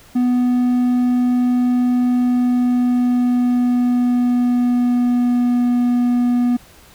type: tone with pitch glide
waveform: triangle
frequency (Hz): 247.3 to 243.8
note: B3 to B3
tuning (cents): +3 to -22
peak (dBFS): -11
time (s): 0.15-6.57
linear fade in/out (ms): 10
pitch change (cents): -25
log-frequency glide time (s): 2.07-5.68
effects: pink hiss -46 dBFS RMS until 6.94 s